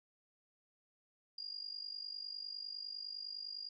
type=tone with amplitude modulation; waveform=sine; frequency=4827 Hz; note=D8; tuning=47 cents sharp; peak=-39 dBFS; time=1.38-3.69 s; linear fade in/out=5 ms; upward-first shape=sine; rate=49.9 Hz; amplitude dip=80%; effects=none